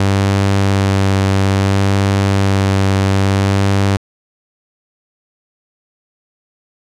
sawtooth tone with vibrato, 97.8 Hz, G2, 4 cents flat, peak -7 dBFS, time 0-3.97 s, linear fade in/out 5 ms, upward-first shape sine, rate 0.6 Hz, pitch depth 14 cents each way, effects low-pass 8000 Hz 12 dB/octave

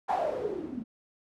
blue noise with low-pass filter sweep, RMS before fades -32 dBFS, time 0.08-0.84 s, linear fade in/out 20 ms, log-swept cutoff 850 to 220 Hz, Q 9.8, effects none

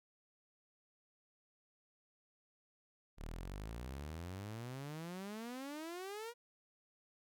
sawtooth exponential sweep, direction up, 36 to 484.6 Hz, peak -40 dBFS, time 3.17-6.34 s, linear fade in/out 50 ms, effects none

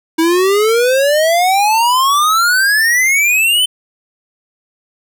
square exponential sweep, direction up, 319 to 3084 Hz, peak -10 dBFS, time 0.18-3.66 s, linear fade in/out 10 ms, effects none

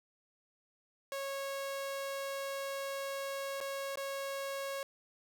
sawtooth tone with dropouts, 550 Hz, C#5, 14 cents flat, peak -33 dBFS, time 1.12-4.83 s, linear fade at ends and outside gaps 1 ms, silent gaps 3.604-3.611 / 3.957-3.973 s, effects none

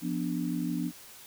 sine chord, B diminished, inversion second, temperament equal, 174.61 / 246.9 / 293.7 Hz, F3 / B3 / D4, 0 / 0 / 0 cents, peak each -33 dBFS, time 0.01-0.92 s, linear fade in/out 50 ms, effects white hiss -50 dBFS RMS until 1.26 s

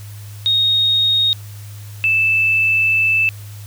sine tone pair in turn, 3729 / 2637 Hz, A#7 / E7, 0 / 0 cents, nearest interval tritone, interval 600 cents, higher first, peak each -12 dBFS, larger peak neither, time 0.46-1.33 / 2.04-3.29 s, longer second, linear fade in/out 0 ms, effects added 103 Hz sine -31 dBFS peak until 3.66 s + white hiss -43 dBFS RMS until 3.66 s

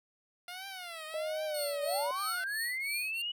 10% pulse tone with vibrato, 698.5 Hz, F5, in tune, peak -33 dBFS, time 0.48-2.44 s, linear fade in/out 2 ms, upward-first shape triangle, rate 1.3 Hz, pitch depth 220 cents each way
sine tone with pitch glide, 622.3 to 574 Hz, D#5 to D5, 0 to -40 cents, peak -33 dBFS, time 1.14-2.11 s, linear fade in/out 2 ms, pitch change -140 cents, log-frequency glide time 1.45-1.66 s
20% pulse tone with tremolo, 4370 Hz, C#8, 26 cents flat, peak -29 dBFS, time 1.54-3.22 s, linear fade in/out 5 ms, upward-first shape triangle, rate 3 Hz, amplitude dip 100%
sine linear sweep, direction up, 578 to 2958 Hz, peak -33 dBFS, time 1.83-3.32 s, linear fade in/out 10 ms
effects none

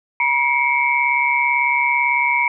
sine tone cluster, 960 / 2163 / 2301 Hz, B5 / C#7 / D7, -49 / -43 / -36 cents, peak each -19 dBFS, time 0.2-2.48 s, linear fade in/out 2 ms, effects none

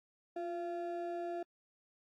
triangle ring-modulated tone, 517 Hz, C5, 21 cents flat, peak -32 dBFS, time 0.36-1.43 s, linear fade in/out 5 ms, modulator 167 Hz, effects AAC 64 kbps

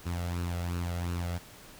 sawtooth tone with flanger, 87.1 Hz, F2, 4 cents flat, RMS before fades -33 dBFS, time 0.05-1.39 s, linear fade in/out 20 ms, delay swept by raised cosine 0.72 to 1.53 ms, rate 2.8 Hz, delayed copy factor +0.6, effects pink hiss -51 dBFS RMS until 1.79 s

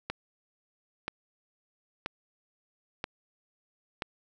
click train, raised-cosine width 0.3 ms, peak -16 dBFS, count 5, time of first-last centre 0.1-4.022 s, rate 1.02 Hz, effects none

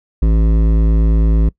sine tone with hard clipping, 54.5 Hz, A1, 16 cents flat, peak -11 dBFS, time 0.22-1.49 s, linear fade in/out 5 ms, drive 13 dB, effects noise-tail reverb RT60 0.1 s tail -22 dB re dry

